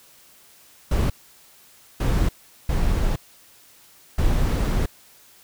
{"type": "noise bursts at uneven times", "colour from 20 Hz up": "brown", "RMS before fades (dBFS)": -20, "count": 4, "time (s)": [[0.91, 1.1], [2, 2.29], [2.69, 3.16], [4.18, 4.86]], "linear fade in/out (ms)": 5, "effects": ["white hiss -52 dBFS RMS until 5.43 s"]}